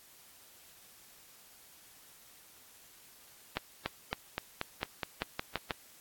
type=accelerating click train; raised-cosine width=0.3 ms; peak=-16 dBFS; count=11; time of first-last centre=3.57-5.708 s; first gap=290 ms; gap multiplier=0.93; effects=white hiss -58 dBFS RMS until 6 s + AAC 64 kbps